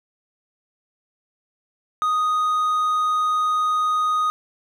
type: tone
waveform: triangle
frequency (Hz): 1244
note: D#6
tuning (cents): -1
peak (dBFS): -16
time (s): 2.02-4.3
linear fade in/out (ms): 0
effects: none